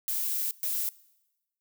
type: noise bursts at uneven times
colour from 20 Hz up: violet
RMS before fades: -30 dBFS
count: 2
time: 0.08-0.51 / 0.63-0.89 s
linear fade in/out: 0 ms
effects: noise-tail reverb RT60 1.0 s tail -22 dB re dry